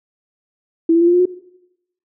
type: tone with pitch steps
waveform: sine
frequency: 329.6 / 335.9 / 342.4 / 349 / 355.7 / 362.6 Hz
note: E4 / E4 / F4 / F4 / F4 / F#4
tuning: 0 / +33 / -34 / -1 / +32 / -35 cents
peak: -9 dBFS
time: 0.89-1.256 s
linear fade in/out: 5 ms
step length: 61 ms
effects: noise-tail reverb RT60 0.8 s tail -18 dB re dry